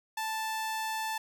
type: tone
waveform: sawtooth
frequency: 880 Hz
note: A5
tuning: in tune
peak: -28 dBFS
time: 0.17-1.18 s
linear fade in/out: 5 ms
effects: none